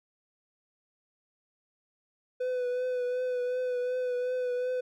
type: tone with vibrato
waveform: triangle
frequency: 499.5 Hz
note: B4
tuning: 20 cents sharp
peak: -26 dBFS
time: 2.4-4.81 s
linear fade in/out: 10 ms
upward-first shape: triangle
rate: 2.7 Hz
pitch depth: 31 cents each way
effects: none